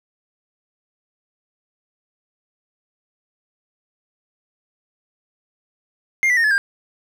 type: tone with pitch steps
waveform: triangle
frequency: 2115 / 1973.4 / 1841.2 / 1717.9 / 1602.9 Hz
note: C7 / B6 / A#6 / A6 / G6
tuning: +18 / -2 / -22 / -42 / +38 cents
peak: -12 dBFS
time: 6.23-6.58 s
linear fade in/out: 0 ms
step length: 70 ms
effects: none